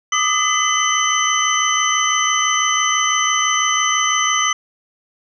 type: tone cluster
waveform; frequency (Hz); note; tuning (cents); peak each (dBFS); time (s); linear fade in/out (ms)
sine; 1192 / 1258 / 2023 / 3035 / 6080; D6 / D#6 / B6 / F#7 / F#8; +25 / +19 / +41 / +43 / +46; -21; 0.12-4.53; 5
effects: none